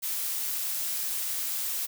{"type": "noise", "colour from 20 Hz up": "blue", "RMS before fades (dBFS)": -31, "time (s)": [0.02, 1.87], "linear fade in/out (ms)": 20, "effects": []}